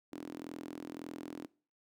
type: tone with high-pass filter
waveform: sawtooth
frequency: 41.82 Hz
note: E1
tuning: 26 cents sharp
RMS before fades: -45 dBFS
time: 0.12-1.47 s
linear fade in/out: 0 ms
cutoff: 290 Hz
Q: 5.2
effects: noise-tail reverb RT60 0.4 s tail -22 dB re dry